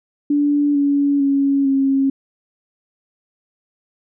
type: tone with pitch steps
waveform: sine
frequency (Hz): 290 / 283.7 / 277.5 / 271.5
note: D4 / C#4 / C#4 / C#4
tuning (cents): -22 / +40 / +2 / -36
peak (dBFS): -13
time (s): 0.3-2.1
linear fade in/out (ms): 5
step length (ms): 450
effects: none